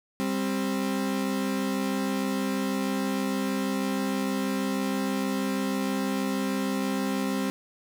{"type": "tone pair together", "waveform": "35% pulse", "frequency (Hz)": [197.9, 264.2], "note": ["G3", "C4"], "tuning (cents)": [17, 17], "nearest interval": "perfect fourth", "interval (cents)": 500, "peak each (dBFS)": [-27, -27], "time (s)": [0.2, 7.5], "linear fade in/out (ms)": 0, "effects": []}